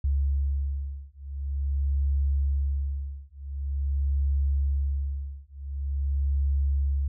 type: beating tone pair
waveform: sine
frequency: 69.3 / 69.76 Hz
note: C#2 / C#2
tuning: 0 / +12 cents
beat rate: 0.46 Hz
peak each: -27 dBFS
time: 0.04-7.08 s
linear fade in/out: 5 ms
effects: none